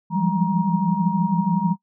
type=tone cluster; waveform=sine; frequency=168.4 / 174.7 / 190.1 / 202.4 / 944 Hz; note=E3 / F3 / F#3 / G#3 / A#5; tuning=+37 / +1 / +47 / -44 / +22 cents; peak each=-24 dBFS; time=0.1-1.76 s; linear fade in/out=50 ms; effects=noise-tail reverb RT60 0.1 s tail -18 dB re dry